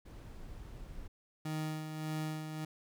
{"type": "noise", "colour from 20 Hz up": "brown", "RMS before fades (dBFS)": -47, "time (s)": [0.05, 1.08], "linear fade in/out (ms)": 10}
{"type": "tone with tremolo", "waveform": "30% pulse", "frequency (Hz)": 155.56, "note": "D#3", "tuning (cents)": 0, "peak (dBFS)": -32, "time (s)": [1.45, 2.65], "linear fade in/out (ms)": 5, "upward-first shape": "sine", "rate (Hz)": 1.7, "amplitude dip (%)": 50}
{"effects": []}